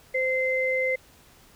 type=tone pair together; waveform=sine; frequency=518 / 2072 Hz; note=C5 / C7; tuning=-17 / -17 cents; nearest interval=2 octaves; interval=2400 cents; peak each=-25 dBFS; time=0.14-0.96 s; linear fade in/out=10 ms; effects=pink hiss -55 dBFS RMS until 1.55 s